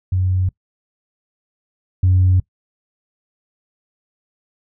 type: tone pair in turn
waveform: sine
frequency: 92.5 / 92.17 Hz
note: F#2 / F#2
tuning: 0 / -6 cents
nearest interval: unison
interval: 6 cents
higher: first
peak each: -14 / -9 dBFS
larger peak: second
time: 0.12-0.49 / 2.03-2.4 s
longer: neither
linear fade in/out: 5 ms
effects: noise-tail reverb RT60 0.1 s tail -22 dB re dry + tanh soft clip ceiling -7 dBFS